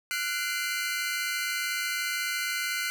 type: tone cluster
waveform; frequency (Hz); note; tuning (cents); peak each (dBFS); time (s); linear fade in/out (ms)
sawtooth; 1384 / 1484 / 2069 / 2352; F6 / F#6 / C7 / D7; -16 / +5 / -20 / +2; -34 / -29 / -29 / -33; 0.11-2.9; 0
effects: none